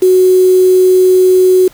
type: tone with quantisation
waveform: sine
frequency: 370 Hz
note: F#4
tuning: in tune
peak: -4 dBFS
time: 0.02-1.68 s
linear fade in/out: 5 ms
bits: 4
effects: pink hiss -42 dBFS RMS until 1.73 s